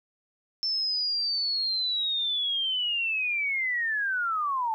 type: linear sweep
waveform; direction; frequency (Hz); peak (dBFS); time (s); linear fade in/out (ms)
sine; down; 5340 to 863; -25; 0.63-4.74; 0
effects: 11-bit